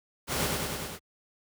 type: noise with echo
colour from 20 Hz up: pink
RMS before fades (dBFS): -30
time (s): 0.27-0.5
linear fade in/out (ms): 50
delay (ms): 99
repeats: 5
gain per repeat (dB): -2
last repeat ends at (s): 0.995
effects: high-pass 60 Hz 12 dB/octave